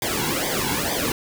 pink noise with flanger, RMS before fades -24 dBFS, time 0.02-1.12 s, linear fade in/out 2 ms, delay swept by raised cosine 0.72 to 1.67 ms, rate 2.2 Hz, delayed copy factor -0.9, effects none

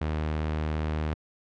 sawtooth tone, 77.3 Hz, D#2, 11 cents flat, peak -23 dBFS, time 0.01-1.14 s, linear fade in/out 5 ms, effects low-pass 3000 Hz 12 dB/octave

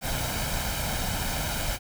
pink noise with comb filter, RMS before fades -29 dBFS, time 0.01-1.79 s, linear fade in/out 50 ms, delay 1.3 ms, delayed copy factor +0.6, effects none

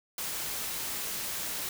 white noise, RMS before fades -35 dBFS, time 0.18-1.69 s, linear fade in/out 2 ms, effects none

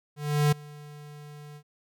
square tone with ADSR envelope, 147.8 Hz, D3, 11 cents sharp, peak -19 dBFS, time 0.16-1.63 s, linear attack 360 ms, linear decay 9 ms, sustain -24 dB, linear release 69 ms, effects none

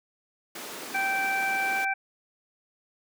pink high-pass noise, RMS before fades -39 dBFS, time 0.55-1.85 s, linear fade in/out 5 ms, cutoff 230 Hz, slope 24 dB/octave
harmonic tone, 779 Hz, G5, 11 cents flat, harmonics 1 / 2 / 3, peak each -29 / -29 / -29 dBFS, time 0.94-1.94 s, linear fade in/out 10 ms
effects none

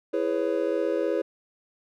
triangle chord, C# minor seventh, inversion first, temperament just, 332.6 / 415.8 / 498.9 / 554.4 Hz, E4 / G#4 / B4 / C#5, +16 / +2 / +17 / 0 cents, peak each -27 dBFS, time 0.13-1.22 s, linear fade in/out 10 ms, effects none

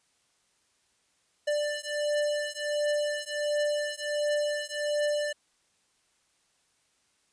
square beating tone pair, 590 / 591.4 Hz, D5 / D5, +8 / +12 cents, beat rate 1.4 Hz, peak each -31 dBFS, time 1.47-5.33 s, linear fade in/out 10 ms, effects white hiss -70 dBFS RMS until 7.32 s + resampled to 22050 Hz

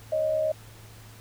sine tone pair together, 556.2 / 625 Hz, C#5 / D#5, +6 / +8 cents, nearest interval major second, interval 202 cents, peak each -32 / -23 dBFS, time 0.12-0.52 s, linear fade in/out 5 ms, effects added 109 Hz sine -47 dBFS peak until 1.2 s + pink hiss -51 dBFS RMS until 1.2 s

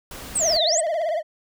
pink noise, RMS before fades -37 dBFS, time 0.11-0.57 s, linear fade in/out 2 ms
sine exponential two-way sweep, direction down then up, 8700 to 3479 to 8700 Hz, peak -19 dBFS, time 0.35-0.81 s, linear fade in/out 10 ms, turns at 0.64 s
triangle tone with vibrato, 647 Hz, E5, 32 cents flat, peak -19 dBFS, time 0.39-1.23 s, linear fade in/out 50 ms, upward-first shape triangle, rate 18 Hz, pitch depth 140 cents each way
click train, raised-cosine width 0.2 ms, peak -27 dBFS, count 6, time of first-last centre 0.72-1.09 s, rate 13.5 Hz
effects none

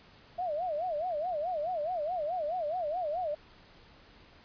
sine tone with vibrato, 659.3 Hz, E5, in tune, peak -30 dBFS, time 0.38-3.35 s, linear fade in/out 10 ms, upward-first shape sine, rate 4.7 Hz, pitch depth 210 cents each way, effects pink hiss -57 dBFS RMS until 4.44 s + resampled to 11025 Hz

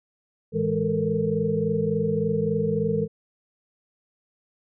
sine tone cluster, 106.3 / 161.5 / 206.6 / 446.6 / 470.1 Hz, G#2 / E3 / G#3 / A4 / A#4, +41 / -35 / -9 / +26 / +15 cents, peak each -34 / -27 / -28 / -25 / -29 dBFS, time 0.52-3.08 s, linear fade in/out 50 ms, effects none

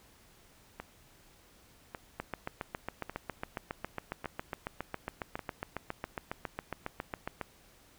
two click trains, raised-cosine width 0.5 ms, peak -20 / -24 dBFS, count 39 / 5, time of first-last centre 2.2-7.413 / 0.8-5.392 s, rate 7.29 / 0.871 Hz, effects pink hiss -61 dBFS RMS until 7.98 s

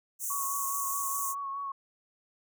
pink high-pass noise, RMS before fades -34 dBFS, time 0.19-1.35 s, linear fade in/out 50 ms, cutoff 6100 Hz, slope 96 dB/octave
sine tone with vibrato, 1108.7 Hz, C#6, in tune, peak -33 dBFS, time 0.3-1.72 s, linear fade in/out 5 ms, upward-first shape sine, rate 4.8 Hz, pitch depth 27 cents each way
effects none

